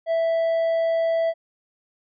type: tone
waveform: triangle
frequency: 659.3 Hz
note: E5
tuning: in tune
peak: -17 dBFS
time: 0.06-1.34 s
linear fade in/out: 50 ms
effects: resampled to 11025 Hz